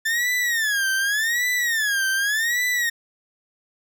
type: tone with vibrato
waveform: 40% pulse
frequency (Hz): 1760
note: A6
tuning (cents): 0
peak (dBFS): -19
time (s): 0.05-2.9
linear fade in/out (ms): 10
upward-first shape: sine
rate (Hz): 0.86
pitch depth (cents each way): 210
effects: none